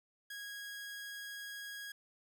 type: tone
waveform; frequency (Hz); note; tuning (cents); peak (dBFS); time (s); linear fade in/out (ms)
sawtooth; 1648; G#6; -14; -40; 0.3-1.92; 5
effects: none

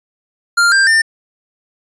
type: tone with pitch steps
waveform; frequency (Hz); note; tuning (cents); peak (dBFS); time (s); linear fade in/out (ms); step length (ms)
square; 1396.9 / 1586.2 / 1801.1; F6 / G6 / A6; 0 / +20 / +40; -9; 0.57-1.02; 10; 150
effects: resampled to 22050 Hz

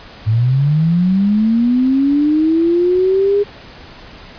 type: linear sweep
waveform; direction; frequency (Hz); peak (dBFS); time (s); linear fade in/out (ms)
sine; up; 105.3 to 411.4; -10; 0.26-3.44; 20
effects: pink hiss -37 dBFS RMS until 4.38 s + resampled to 11025 Hz

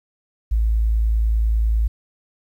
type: tone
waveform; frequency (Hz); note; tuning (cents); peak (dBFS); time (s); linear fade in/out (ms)
sine; 55; A1; 0; -15; 0.51-1.88; 10
effects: 9-bit

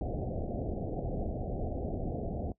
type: low-pass noise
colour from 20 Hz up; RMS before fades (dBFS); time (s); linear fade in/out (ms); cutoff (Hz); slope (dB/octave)
pink; -35; 0.01-2.52; 2; 750; 96
effects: noise-tail reverb RT60 0.1 s tail -19 dB re dry

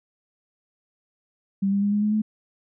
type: tone with pitch steps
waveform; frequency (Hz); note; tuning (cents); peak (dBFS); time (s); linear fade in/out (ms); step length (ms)
sine; 196 / 199.66 / 203.4 / 207.2 / 211 / 215; G3 / G3 / G#3 / G#3 / G#3 / A3; 0 / +32 / -36 / -4 / +28 / -40; -19; 1.62-2.22; 10; 100
effects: none

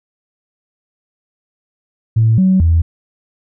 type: tone with pitch steps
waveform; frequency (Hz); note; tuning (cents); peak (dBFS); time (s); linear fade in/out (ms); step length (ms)
sine; 112.1 / 188 / 82.7; A2 / F#3 / E2; +33 / +28 / +6; -7; 2.16-2.82; 10; 220
effects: tanh soft clip ceiling -3 dBFS

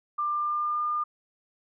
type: tone with pitch glide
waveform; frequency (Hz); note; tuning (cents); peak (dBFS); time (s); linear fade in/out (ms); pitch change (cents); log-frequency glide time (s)
sine; 1191 to 1207.6; D6 to D6; +24 to +48; -25; 0.18-1.04; 10; +24; 0.3-0.83
effects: none

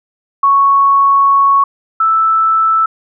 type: tone pair in turn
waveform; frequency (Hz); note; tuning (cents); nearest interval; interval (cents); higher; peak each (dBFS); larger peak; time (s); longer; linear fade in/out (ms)
sine; 1108.7 / 1318.5; C#6 / E6; 0 / 0; minor third; 300; second; -6 / -8; first; 0.43-1.64 / 2-2.86; first; 5
effects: none

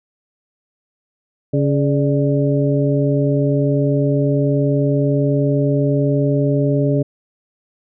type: harmonic tone with a mistuned harmonic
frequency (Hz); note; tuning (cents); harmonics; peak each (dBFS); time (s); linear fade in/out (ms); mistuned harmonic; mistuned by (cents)
140.1; C#3; +19; 1 / 2 / 3 / 4; -16 / -19 / -21 / -22; 1.53-7.03; 10; 4; +84
effects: none

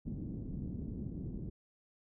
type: low-pass noise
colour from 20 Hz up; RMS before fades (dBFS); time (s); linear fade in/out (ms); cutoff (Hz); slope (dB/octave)
white; -41; 0.05-1.5; 10; 260; 24
effects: none

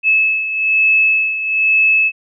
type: beating tone pair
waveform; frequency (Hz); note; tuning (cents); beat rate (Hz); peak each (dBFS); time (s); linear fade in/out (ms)
sine; 2600 / 2601.1; E7 / E7; -24 / -24; 1.1; -12 / -18; 0.03-2.12; 50
effects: none

